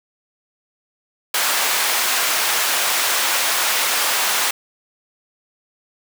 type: high-pass noise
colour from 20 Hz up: pink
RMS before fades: -19 dBFS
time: 1.34-4.51 s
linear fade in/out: 5 ms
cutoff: 930 Hz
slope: 12 dB/octave
effects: none